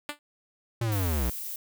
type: tone with exponential decay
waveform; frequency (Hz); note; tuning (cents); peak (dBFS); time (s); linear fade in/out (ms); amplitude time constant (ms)
5% pulse; 293.9; D4; +1; -17; 0.09-0.19; 1; 20
type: linear sweep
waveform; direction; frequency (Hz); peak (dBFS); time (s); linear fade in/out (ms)
square; down; 119.9 to 56.7; -26; 0.81-1.3; 5
type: noise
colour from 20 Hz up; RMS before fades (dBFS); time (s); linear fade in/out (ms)
violet; -36; 0.92-1.56; 2
effects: none